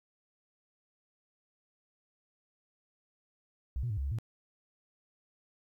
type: tone with pitch steps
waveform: sine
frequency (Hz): 64.1 / 121 / 103.7 / 68.5 / 69.5 / 112.2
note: C2 / B2 / G#2 / C#2 / C#2 / A2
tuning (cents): -35 / -35 / -2 / -20 / +5 / +34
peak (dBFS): -30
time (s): 3.76-4.186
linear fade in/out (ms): 0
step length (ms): 71
effects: tanh soft clip ceiling -26 dBFS + 12-bit